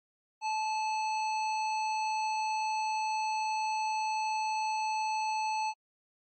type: tone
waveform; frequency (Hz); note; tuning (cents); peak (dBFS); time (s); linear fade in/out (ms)
square; 869; A5; -22; -30; 0.41-5.74; 50
effects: low-pass 7000 Hz 12 dB/octave + MP3 32 kbps